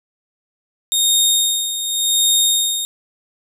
20% pulse tone with tremolo, 3700 Hz, A#7, 14 cents flat, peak -6 dBFS, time 0.92-2.85 s, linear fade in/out 0 ms, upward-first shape sine, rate 0.88 Hz, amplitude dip 65%, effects none

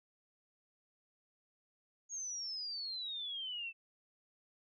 sine exponential sweep, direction down, 6670 to 2637 Hz, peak -39 dBFS, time 2.09-3.73 s, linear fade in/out 50 ms, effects none

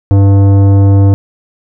triangle tone with tanh clipping, 98.8 Hz, G2, 14 cents sharp, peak -5 dBFS, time 0.11-1.14 s, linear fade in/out 0 ms, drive 18 dB, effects none

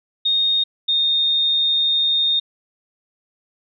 sine tone pair in turn, 3700 / 3674 Hz, A#7 / A#7, -14 / -26 cents, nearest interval unison, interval 12 cents, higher first, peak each -15 dBFS, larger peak neither, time 0.25-0.64 / 0.88-2.4 s, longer second, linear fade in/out 10 ms, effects none

